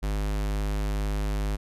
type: tone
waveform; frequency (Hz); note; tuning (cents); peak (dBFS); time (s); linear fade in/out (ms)
square; 51.1; G#1; -27; -26; 0.02-1.57; 20
effects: resampled to 32000 Hz